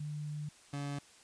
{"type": "tone pair in turn", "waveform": ["sine", "30% pulse"], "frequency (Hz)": [149.4, 142.53], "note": ["D3", "C#3"], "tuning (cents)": [30, 49], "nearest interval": "minor second", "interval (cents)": 81, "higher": "first", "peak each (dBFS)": [-37, -34], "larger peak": "second", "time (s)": [[0, 0.49], [0.73, 0.99]], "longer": "first", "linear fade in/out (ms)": 5, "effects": ["white hiss -60 dBFS RMS until 1.23 s", "resampled to 22050 Hz"]}